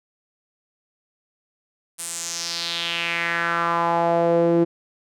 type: tone with band-pass filter sweep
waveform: sawtooth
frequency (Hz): 169.5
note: E3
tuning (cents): +49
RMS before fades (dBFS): -22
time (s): 1.98-4.65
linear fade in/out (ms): 20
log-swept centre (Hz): 9500 to 360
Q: 3.3
effects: none